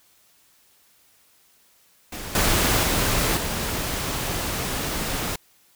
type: noise with level steps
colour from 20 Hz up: pink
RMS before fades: -34 / -20 / -22 / -27 dBFS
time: 2.12-5.36 s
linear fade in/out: 5 ms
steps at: 2.35 / 2.83 / 3.37 s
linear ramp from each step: 2 ms
effects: white hiss -59 dBFS RMS until 5.75 s